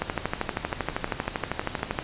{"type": "two click trains", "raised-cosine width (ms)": 0.5, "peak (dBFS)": [-23, -10], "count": [7, 26], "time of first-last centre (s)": [[0.72, 1.793], [0.02, 1.989]], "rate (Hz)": [5.59, 12.7], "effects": ["pink hiss -38 dBFS RMS until 2.03 s", "resampled to 8000 Hz"]}